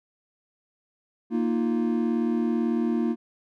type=chord; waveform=triangle; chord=Bb suspended fourth; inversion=none; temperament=equal; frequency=233.1 / 311.1 / 349.2 Hz; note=Bb3 / Eb4 / F4; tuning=0 / 0 / 0 cents; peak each=-22 / -27 / -27 dBFS; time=1.3-3.16 s; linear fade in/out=50 ms; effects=none